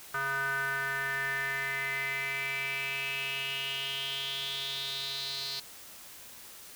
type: tone with band-pass filter sweep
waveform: square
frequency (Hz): 136.8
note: C#3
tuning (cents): -23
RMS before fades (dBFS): -34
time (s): 0.14-5.6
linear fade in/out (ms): 5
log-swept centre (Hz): 1400 to 4300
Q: 6.6
effects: white hiss -49 dBFS RMS until 6.75 s

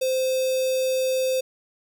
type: tone with notch filter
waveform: square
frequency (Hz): 519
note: C5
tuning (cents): -14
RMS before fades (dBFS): -23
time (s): 0.01-1.41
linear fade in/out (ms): 10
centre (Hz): 1600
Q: 0.96
effects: none

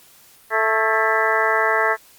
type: harmonic tone with a mistuned harmonic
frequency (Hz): 220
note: A3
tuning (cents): 0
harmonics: 2 / 3 / 4 / 5 / 6 / 7 / 8 / 9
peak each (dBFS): -24 / -24 / -24 / -24 / -24 / -24 / -24 / -24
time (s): 0.5-1.97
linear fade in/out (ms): 50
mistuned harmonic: 7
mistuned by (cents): +76
effects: white hiss -50 dBFS RMS until 2.18 s + Opus 48 kbps

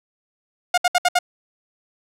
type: tone bursts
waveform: sawtooth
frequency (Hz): 715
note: F5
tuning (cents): +41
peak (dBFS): -10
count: 5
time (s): 0.74-1.189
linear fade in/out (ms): 5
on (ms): 37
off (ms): 66
effects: low-pass 10000 Hz 12 dB/octave

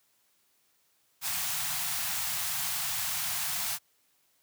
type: band-stop noise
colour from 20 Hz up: white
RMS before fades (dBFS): -32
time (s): 1.21-3.79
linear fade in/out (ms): 50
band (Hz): 190 to 660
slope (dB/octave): 96
effects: white hiss -70 dBFS RMS until 4.42 s + high-pass 80 Hz 12 dB/octave

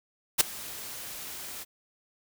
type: noise with ADSR envelope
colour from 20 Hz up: white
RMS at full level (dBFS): -17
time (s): 0.38-1.65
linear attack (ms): 27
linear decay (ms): 7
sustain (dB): -23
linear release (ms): 30
effects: none

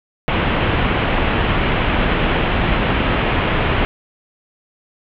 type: low-pass noise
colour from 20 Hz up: pink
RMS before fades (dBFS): -17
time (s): 0.28-3.85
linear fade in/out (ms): 0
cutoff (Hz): 3200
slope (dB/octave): 48
effects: none

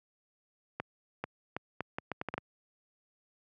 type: accelerating click train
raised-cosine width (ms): 0.5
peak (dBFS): -19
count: 10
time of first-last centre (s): 0.8-2.38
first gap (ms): 440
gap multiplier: 0.74
effects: high-pass 100 Hz 12 dB/octave

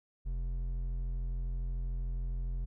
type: tone with hard clipping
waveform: triangle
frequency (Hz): 43.52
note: F1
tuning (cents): -5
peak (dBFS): -34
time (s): 0.25-2.66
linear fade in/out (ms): 20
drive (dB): 10
effects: none

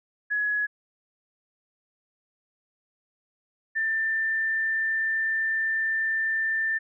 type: tone pair in turn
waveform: sine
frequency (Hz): 1684 / 1784.1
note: G#6 / A6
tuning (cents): +24 / +24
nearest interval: minor second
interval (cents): 100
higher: second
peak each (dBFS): -23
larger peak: neither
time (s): 0.3-0.67 / 3.75-6.79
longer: second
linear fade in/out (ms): 20
effects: none

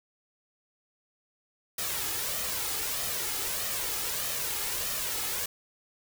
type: noise with flanger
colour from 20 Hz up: white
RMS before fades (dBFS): -32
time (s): 1.78-5.46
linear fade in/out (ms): 5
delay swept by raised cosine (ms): 1.6 to 2.39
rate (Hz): 1.6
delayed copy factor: +0.5
effects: none

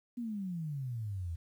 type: exponential sweep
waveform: sine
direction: down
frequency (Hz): 246.9 to 80.1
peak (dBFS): -35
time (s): 0.17-1.36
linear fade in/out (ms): 10
effects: 11-bit

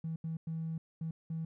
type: tone bursts at uneven times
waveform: triangle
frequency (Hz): 162.1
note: E3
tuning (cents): -29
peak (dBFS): -31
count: 5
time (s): 0.04-0.16 / 0.24-0.37 / 0.47-0.78 / 1.01-1.11 / 1.3-1.45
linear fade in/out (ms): 5
effects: tanh soft clip ceiling -32 dBFS

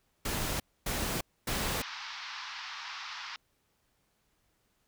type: noise bursts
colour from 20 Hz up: pink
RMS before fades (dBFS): -33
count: 3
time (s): 0.25-1.82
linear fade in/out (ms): 5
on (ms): 350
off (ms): 260
type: band-pass noise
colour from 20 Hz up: pink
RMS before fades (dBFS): -42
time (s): 1.48-3.36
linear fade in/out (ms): 0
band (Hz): 910 to 5500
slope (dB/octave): 48
effects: pink hiss -74 dBFS RMS until 4.87 s

